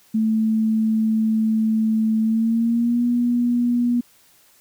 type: tone with pitch glide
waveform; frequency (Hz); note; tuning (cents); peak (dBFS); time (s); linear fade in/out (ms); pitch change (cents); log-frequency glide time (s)
sine; 220 to 241.3; A3 to B3; 0 to -40; -16; 0.14-4.01; 10; +160; 2.21-3.04
effects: white hiss -55 dBFS RMS until 4.6 s